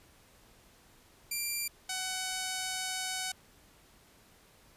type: tone pair in turn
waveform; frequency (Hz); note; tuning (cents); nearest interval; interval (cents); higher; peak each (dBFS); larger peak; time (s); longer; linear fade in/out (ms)
5% pulse; 2370 / 748.9; D7 / F#5; +15 / +21; octave + minor sixth; 1994; first; -22 / -22; neither; 1.31-1.68 / 1.89-3.32; second; 5
effects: pink hiss -61 dBFS RMS until 4.76 s + resampled to 32000 Hz